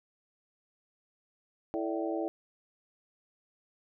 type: harmonic tone with a mistuned harmonic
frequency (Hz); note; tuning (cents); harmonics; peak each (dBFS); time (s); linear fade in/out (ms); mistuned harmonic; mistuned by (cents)
110; A2; 0; 3 / 4 / 5 / 6 / 7; -33 / -38 / -37 / -40 / -40; 1.74-2.28; 0; 5; +98
effects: none